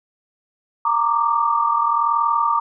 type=tone cluster; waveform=sine; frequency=926 / 1157 / 1198 Hz; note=A#5 / D6 / D6; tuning=-12 / -26 / +34 cents; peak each=-20 dBFS; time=0.85-2.6 s; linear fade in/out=5 ms; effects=none